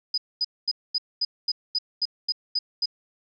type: tone bursts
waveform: sine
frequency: 4978 Hz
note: D#8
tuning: in tune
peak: -21 dBFS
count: 11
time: 0.14-2.858 s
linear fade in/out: 5 ms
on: 38 ms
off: 230 ms
effects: none